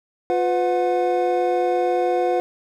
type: tone cluster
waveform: triangle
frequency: 354.4 / 502 / 728 Hz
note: F4 / B4 / F#5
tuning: +25 / +28 / -28 cents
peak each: -20 dBFS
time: 0.3-2.4 s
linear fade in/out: 0 ms
effects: none